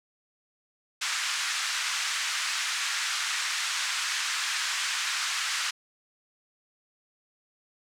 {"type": "band-pass noise", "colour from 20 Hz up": "pink", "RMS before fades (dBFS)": -30, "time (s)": [1.01, 5.71], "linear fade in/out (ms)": 10, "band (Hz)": [1300, 7900], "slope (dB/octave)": 24, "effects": []}